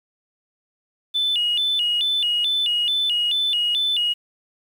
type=tone with vibrato; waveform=sine; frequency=3187 Hz; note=G7; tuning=28 cents sharp; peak=-17 dBFS; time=1.14-4.14 s; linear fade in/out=20 ms; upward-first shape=square; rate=2.3 Hz; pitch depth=170 cents each way; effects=tanh soft clip ceiling -14 dBFS + 8-bit